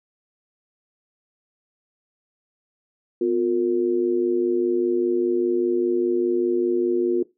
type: tone with amplitude modulation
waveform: sine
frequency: 355.6 Hz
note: F4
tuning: 31 cents sharp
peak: -14 dBFS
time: 3.21-7.23 s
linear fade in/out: 5 ms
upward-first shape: sine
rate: 105 Hz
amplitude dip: 80%
effects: noise-tail reverb RT60 0.2 s tail -19 dB re dry